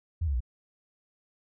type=tone with pitch steps; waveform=sine; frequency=83.2 / 70.78 / 60.21 Hz; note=E2 / C#2 / B1; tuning=+17 / +37 / -43 cents; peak=-25 dBFS; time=0.21-0.405 s; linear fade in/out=10 ms; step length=65 ms; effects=none